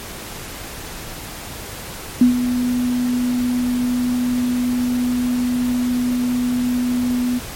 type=tone with ADSR envelope; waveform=sine; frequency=246.9 Hz; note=B3; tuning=in tune; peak=-6 dBFS; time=2.21-7.4 s; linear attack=4 ms; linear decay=120 ms; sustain=-10 dB; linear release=28 ms; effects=pink hiss -32 dBFS RMS until 7.55 s + MP3 64 kbps